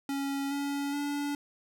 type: tone with pitch steps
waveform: square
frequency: 277.2 / 282.4 / 287.6 Hz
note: C#4 / C#4 / D4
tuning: 0 / +32 / -36 cents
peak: -31 dBFS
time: 0.09-1.35 s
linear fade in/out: 2 ms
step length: 420 ms
effects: none